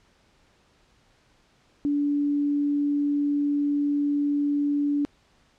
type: tone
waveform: sine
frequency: 288.8 Hz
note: D4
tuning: 29 cents flat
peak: -21 dBFS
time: 1.85-5.05 s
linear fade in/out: 0 ms
effects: pink hiss -62 dBFS RMS until 5.58 s + low-pass 6000 Hz 12 dB/octave

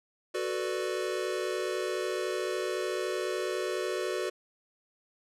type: chord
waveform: square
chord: B minor seventh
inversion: second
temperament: equal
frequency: 370 / 440 / 493.9 / 587.3 Hz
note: F#4 / A4 / B4 / D5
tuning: 0 / 0 / 0 / 0 cents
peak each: -34 / -38 / -37 / -38 dBFS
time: 0.34-4.3 s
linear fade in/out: 10 ms
effects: low-pass 10000 Hz 12 dB/octave

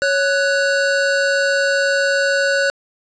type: tone pair together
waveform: square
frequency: 555.5 / 1483 Hz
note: C#5 / F#6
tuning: +4 / +4 cents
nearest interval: octave + perfect fourth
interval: 1700 cents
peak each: -18 dBFS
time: 0.02-2.7 s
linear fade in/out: 0 ms
effects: resampled to 16000 Hz + 9-bit

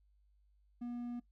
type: tone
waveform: triangle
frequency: 241 Hz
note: B3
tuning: 42 cents flat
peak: -37 dBFS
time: 0.81-1.2 s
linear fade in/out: 10 ms
effects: noise-tail reverb RT60 0.1 s tail -17 dB re dry + added 50 Hz sine -67 dBFS peak until 1.31 s

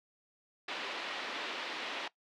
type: band-pass noise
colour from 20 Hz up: white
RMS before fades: -40 dBFS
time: 0.68-2.08 s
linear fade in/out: 5 ms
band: 260 to 3600 Hz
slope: 24 dB/octave
effects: noise-tail reverb RT60 0.1 s tail -19 dB re dry

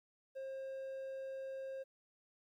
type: tone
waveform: triangle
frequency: 534 Hz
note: C5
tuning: 35 cents sharp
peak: -40 dBFS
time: 0.35-1.84 s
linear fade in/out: 20 ms
effects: 13-bit

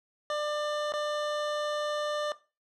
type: tone with dropouts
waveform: 25% pulse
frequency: 596 Hz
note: D5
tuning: 25 cents sharp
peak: -25 dBFS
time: 0.3-2.32 s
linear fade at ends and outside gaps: 1 ms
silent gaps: 0.922-0.937 s
effects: noise-tail reverb RT60 0.3 s tail -17 dB re dry + low-pass 5000 Hz 12 dB/octave

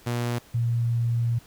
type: tone pair in turn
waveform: sawtooth / sine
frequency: 119.9 / 117.57 Hz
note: A#2 / A#2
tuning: +49 / +15 cents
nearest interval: unison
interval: 34 cents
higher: first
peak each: -21 dBFS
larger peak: neither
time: 0.06-0.39 / 0.54-1.39 s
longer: second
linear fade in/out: 10 ms
effects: pink hiss -53 dBFS RMS until 1.46 s

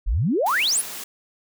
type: exponential sweep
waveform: sine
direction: up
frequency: 37.31 to 11840 Hz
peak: -18 dBFS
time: 0.06-0.82 s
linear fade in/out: 20 ms
type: high-pass noise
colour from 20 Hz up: white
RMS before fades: -34 dBFS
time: 0.46-1.04 s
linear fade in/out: 5 ms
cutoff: 140 Hz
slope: 48 dB/octave
effects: none

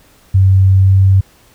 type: tone with pitch glide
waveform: sine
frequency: 95.5 to 96.11 Hz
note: G2 to G2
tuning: -45 to -34 cents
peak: -5 dBFS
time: 0.34-1.21 s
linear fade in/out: 10 ms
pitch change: +11 cents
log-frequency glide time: 0.79-0.92 s
effects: pink hiss -48 dBFS RMS until 1.54 s

